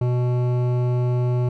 sine tone with hard clipping, 123.47 Hz, B2, in tune, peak -20 dBFS, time 0.01-1.49 s, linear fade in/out 5 ms, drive 13 dB, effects none

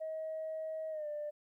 sine tone with pitch glide, 634 to 595 Hz, D#5 to D5, +32 to +22 cents, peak -36 dBFS, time 0-1.31 s, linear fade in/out 20 ms, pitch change -110 cents, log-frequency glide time 0.9-1.07 s, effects tanh soft clip ceiling -33 dBFS + 13-bit

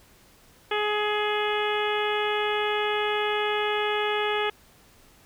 harmonic tone, 420 Hz, G#4, 19 cents sharp, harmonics 1 / 2 / 3 / 4 / 5 / 6 / 7 / 8, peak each -27 / -30 / -32 / -33 / -34 / -35 / -35 / -36 dBFS, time 0.71-4.5 s, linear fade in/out 5 ms, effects pink hiss -56 dBFS RMS until 5.25 s

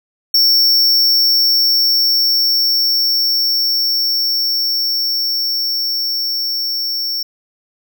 square tone with level ramp, 5460 Hz, F8, 40 cents flat, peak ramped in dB -9 to -18 dBFS, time 0.34-7.23 s, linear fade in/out 5 ms, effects none

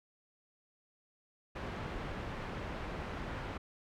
pink low-pass noise, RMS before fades -41 dBFS, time 1.55-3.58 s, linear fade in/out 10 ms, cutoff 2100 Hz, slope 12 dB/octave, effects none

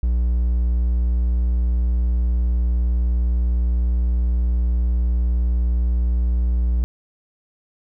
triangle tone, 59.8 Hz, A#1, 45 cents sharp, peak -14 dBFS, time 0.03-6.84 s, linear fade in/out 0 ms, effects none

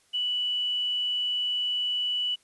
sine tone with quantisation, 2960 Hz, F#7, in tune, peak -25 dBFS, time 0.13-2.36 s, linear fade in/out 20 ms, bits 9, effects white hiss -64 dBFS RMS until 2.43 s + resampled to 24000 Hz

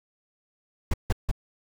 brown noise bursts, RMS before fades -21 dBFS, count 3, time 0.91-1.314 s, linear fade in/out 5 ms, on 28 ms, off 160 ms, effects none

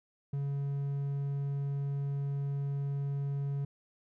triangle tone, 140.3 Hz, C#3, 21 cents sharp, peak -29 dBFS, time 0.33-3.65 s, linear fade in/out 5 ms, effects none

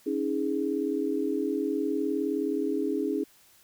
sine chord, C# suspended second, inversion none, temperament equal with one note detuned, 277.2 / 316.6 / 415.3 Hz, C#4 / D#4 / G#4, 0 / +30 / 0 cents, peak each -30 dBFS, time 0.06-3.24 s, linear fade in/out 10 ms, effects white hiss -59 dBFS RMS until 3.63 s

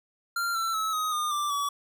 square tone with pitch steps, 1385 / 1340.9 / 1298.2 / 1256.9 / 1216.9 / 1178.2 / 1140.7 Hz, F6 / E6 / E6 / D#6 / D#6 / D6 / C#6, -15 / +29 / -27 / +17 / -39 / +5 / +49 cents, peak -27 dBFS, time 0.36-1.69 s, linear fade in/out 5 ms, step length 190 ms, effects none

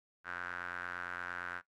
sawtooth tone with band-pass filter, 88.7 Hz, F2, 27 cents sharp, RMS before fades -42 dBFS, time 0.24-1.62 s, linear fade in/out 50 ms, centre 1500 Hz, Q 6.6, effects noise-tail reverb RT60 0.1 s tail -17 dB re dry + AAC 64 kbps

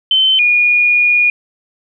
sine tone pair in turn, 3075 / 2441 Hz, G7 / D#7, -34 / -34 cents, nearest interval major third, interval 400 cents, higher first, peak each -8 dBFS, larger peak neither, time 0.11-0.39 / 0.39-1.3 s, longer second, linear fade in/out 2 ms, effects none

